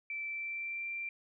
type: tone with pitch glide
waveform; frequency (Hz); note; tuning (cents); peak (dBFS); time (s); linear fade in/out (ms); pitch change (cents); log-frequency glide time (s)
sine; 2329 to 2360; D7 to D7; -15 to +8; -36; 0.1-1.09; 2; +23; 0.26-0.87
effects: none